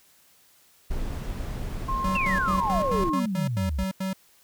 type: noise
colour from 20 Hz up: brown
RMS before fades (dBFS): -31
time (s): 0.9-3.1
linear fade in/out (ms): 10
type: tone with pitch glide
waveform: sine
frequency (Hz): 1063 to 1074.1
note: C6 to C6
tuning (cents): +27 to +45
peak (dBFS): -26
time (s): 1.88-3.2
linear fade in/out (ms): 10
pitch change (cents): +18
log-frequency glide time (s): 2.51-2.71
type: tone bursts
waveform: square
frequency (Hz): 190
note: F#3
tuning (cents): +46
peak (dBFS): -27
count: 10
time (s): 2.04-4.132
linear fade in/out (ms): 5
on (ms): 130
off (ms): 88
type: exponential sweep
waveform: sine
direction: down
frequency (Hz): 2800 to 58.1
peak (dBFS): -25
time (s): 2.15-3.84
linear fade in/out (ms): 5
effects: white hiss -59 dBFS RMS until 4.43 s